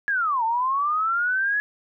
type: linear two-way sweep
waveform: sine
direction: down then up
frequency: 1698 to 880 to 1698 Hz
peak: -20 dBFS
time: 0.08-1.6 s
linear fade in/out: 0 ms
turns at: 0.44 s
effects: none